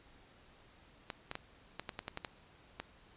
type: clicks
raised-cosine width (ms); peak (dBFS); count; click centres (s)
0.3; -23; 10; 1.102 / 1.314 / 1.354 / 1.796 / 1.892 / 1.991 / 2.081 / 2.174 / 2.248 / 2.8
effects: pink hiss -62 dBFS RMS until 3.16 s + resampled to 8000 Hz